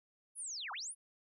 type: linear two-way sweep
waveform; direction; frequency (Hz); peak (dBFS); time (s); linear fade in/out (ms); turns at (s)
sine; down then up; 10780 to 731 to 10780; -40; 0.35-0.95; 50; 0.72
effects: none